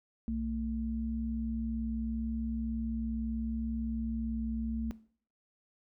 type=tone pair together; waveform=sine; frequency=63.2 / 225.2 Hz; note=B1 / A3; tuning=+41 / +40 cents; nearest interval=octave + minor seventh; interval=2199 cents; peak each=-37 / -32 dBFS; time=0.28-4.91 s; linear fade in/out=0 ms; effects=noise-tail reverb RT60 0.5 s tail -17 dB re dry